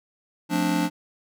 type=chord; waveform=square; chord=D minor seventh; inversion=first; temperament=just; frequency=176.2 / 220.2 / 264.3 / 293.7 Hz; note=F3 / A3 / C4 / D4; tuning=+16 / +2 / +18 / 0 cents; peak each=-27 / -31 / -31 / -25 dBFS; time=0.49-0.9 s; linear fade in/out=50 ms; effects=none